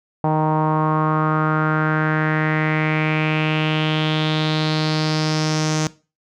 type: tone with low-pass filter sweep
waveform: sawtooth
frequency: 155.4 Hz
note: D#3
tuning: 2 cents flat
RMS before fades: -19 dBFS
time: 0.24-5.87 s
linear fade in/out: 0 ms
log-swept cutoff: 850 to 6300 Hz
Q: 4.2
effects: noise-tail reverb RT60 0.3 s tail -18 dB re dry